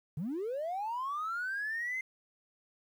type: linear sweep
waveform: triangle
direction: up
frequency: 132.9 to 2093 Hz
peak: -30 dBFS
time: 0.17-2.01 s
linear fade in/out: 5 ms
effects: tanh soft clip ceiling -30 dBFS + 11-bit